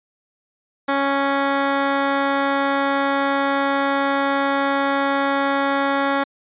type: tone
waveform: 10% pulse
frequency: 277.2 Hz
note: C#4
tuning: in tune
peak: -9 dBFS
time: 0.88-6.24 s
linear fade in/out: 10 ms
effects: resampled to 8000 Hz